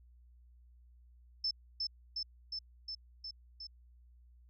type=tone with echo; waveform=sine; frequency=5274 Hz; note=E8; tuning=in tune; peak=-31 dBFS; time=1.44-1.51 s; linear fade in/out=5 ms; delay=360 ms; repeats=6; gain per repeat=-2 dB; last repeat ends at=3.67 s; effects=added 60 Hz sine -58 dBFS peak until 4.49 s